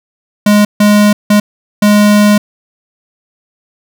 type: tone bursts at uneven times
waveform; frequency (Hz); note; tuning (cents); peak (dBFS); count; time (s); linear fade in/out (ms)
square; 207.7; G#3; 0; -5; 4; 0.46-0.65 / 0.8-1.13 / 1.3-1.4 / 1.82-2.38; 5
effects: none